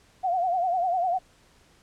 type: tone with vibrato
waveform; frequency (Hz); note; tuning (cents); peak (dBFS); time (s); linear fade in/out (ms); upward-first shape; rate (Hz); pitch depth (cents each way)
sine; 720; F#5; -47; -22; 0.23-1.19; 20; triangle; 10; 120
effects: pink hiss -59 dBFS RMS until 1.82 s + low-pass 9000 Hz 12 dB/octave